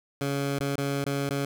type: tone with dropouts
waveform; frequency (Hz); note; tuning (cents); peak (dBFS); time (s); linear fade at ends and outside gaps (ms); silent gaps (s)
15% pulse; 140; C#3; +18; -20; 0.21-1.45; 2; 0.589-0.604 / 0.756-0.781 / 1.041-1.063 / 1.291-1.307
effects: none